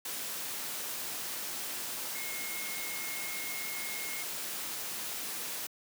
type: tone in noise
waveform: sine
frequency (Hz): 2155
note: C#7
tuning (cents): -49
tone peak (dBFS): -41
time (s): 2.15-4.23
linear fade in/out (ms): 5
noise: white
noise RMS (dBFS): -38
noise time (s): 0.05-5.67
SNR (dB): -6
effects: high-pass 150 Hz 12 dB/octave